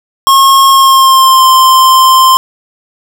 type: tone with pitch glide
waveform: square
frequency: 1083 to 1044.9 Hz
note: C#6 to C6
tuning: -41 to -3 cents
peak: -3 dBFS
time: 0.27-2.37 s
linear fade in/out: 0 ms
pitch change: -62 cents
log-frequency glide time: 0.7-1.46 s
effects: none

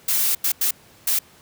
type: noise bursts at uneven times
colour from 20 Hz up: blue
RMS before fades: -20 dBFS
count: 4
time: 0.08-0.35 / 0.44-0.52 / 0.61-0.71 / 1.07-1.19 s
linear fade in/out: 5 ms
effects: pink hiss -51 dBFS RMS until 1.41 s + high-pass 80 Hz 12 dB/octave

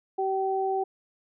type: tone pair together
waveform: sine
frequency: 384.2 / 768.4 Hz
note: G4 / G5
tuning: -35 / -35 cents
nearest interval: octave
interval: 1200 cents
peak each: -27 dBFS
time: 0.18-0.84 s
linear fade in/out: 10 ms
effects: none

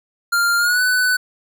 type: tone with pitch glide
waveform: square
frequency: 1396.9 to 1497.2 Hz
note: F6 to F#6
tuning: 0 to +20 cents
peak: -15 dBFS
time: 0.32-1.17 s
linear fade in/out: 10 ms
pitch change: +120 cents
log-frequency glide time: 0.58-0.81 s
effects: none

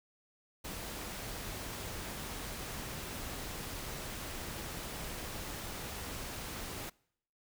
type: noise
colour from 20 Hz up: pink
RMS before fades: -42 dBFS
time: 0.64-6.9 s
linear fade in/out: 10 ms
effects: noise-tail reverb RT60 0.7 s tail -25 dB re dry

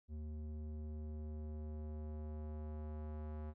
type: tone with low-pass filter sweep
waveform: square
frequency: 76.4 Hz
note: D#2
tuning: 31 cents flat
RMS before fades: -45 dBFS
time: 0.08-3.54 s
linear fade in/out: 50 ms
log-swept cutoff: 270 to 1100 Hz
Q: 0.81
effects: none

